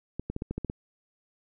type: clicks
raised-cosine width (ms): 3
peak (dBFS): -19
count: 8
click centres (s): 0.196 / 0.3 / 0.364 / 0.421 / 0.51 / 0.58 / 0.647 / 0.699
effects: none